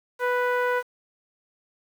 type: tone with low-pass filter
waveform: sawtooth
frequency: 493.9 Hz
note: B4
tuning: in tune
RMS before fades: -24 dBFS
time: 0.19-0.83 s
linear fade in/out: 50 ms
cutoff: 1600 Hz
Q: 2
effects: 8-bit